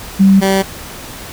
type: tone pair in turn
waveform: sine / 15% pulse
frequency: 194.1 / 193.27 Hz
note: G3 / G3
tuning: -17 / -24 cents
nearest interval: unison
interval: 7 cents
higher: first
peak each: -4 dBFS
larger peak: neither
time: 0.19-0.41 / 0.41-0.63 s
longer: neither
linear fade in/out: 20 ms
effects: pink hiss -30 dBFS RMS until 1.32 s